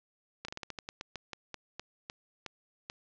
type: slowing click train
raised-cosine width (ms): 0.2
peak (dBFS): -22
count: 16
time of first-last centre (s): 0.45-2.899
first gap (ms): 34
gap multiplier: 1.2
effects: resampled to 16000 Hz + 9-bit

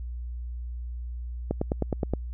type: click train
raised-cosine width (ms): 2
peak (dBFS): -12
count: 7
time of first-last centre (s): 1.51-2.136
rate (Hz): 9.58
effects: added 60 Hz sine -32 dBFS peak until 2.33 s

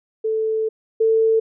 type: tone pair in turn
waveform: sine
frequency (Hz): 440 / 445.9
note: A4 / A4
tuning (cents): 0 / +23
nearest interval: unison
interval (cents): 23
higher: second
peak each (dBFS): -18 / -13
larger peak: second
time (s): 0.24-0.69 / 1-1.4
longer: first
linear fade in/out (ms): 10
effects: none

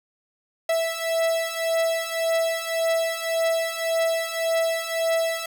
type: beating tone pair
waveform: 45% pulse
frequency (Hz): 657 / 658.8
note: E5 / E5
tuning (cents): -6 / -1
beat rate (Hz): 1.8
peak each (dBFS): -26 / -24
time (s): 0.69-5.46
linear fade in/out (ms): 5
effects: none

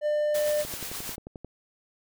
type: tone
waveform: triangle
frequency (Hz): 598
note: D5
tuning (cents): +31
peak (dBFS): -21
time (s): 0.01-0.65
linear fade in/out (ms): 50
type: noise with tremolo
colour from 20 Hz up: white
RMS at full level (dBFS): -35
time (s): 0.34-1.16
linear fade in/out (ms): 10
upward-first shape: sine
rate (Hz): 8.4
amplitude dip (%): 35
type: click train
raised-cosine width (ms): 2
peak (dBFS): -26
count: 10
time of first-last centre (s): 0.65-1.446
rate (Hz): 11.3
effects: none

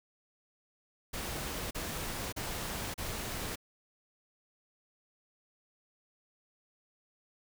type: noise bursts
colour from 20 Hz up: pink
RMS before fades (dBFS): -38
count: 4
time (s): 1.13-3.558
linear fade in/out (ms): 10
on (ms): 580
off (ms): 36
effects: none

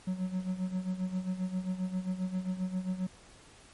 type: tone with tremolo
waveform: triangle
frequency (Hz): 185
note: F#3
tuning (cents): 0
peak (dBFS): -26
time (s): 0.07-3.07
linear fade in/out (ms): 5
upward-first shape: sine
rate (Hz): 7.5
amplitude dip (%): 75
effects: pink hiss -56 dBFS RMS until 3.73 s + MP3 48 kbps

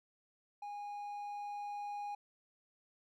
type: tone with level ramp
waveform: triangle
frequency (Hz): 821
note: G#5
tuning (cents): -20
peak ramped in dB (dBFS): -40 to -37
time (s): 0.62-2.15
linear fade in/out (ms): 5
effects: none

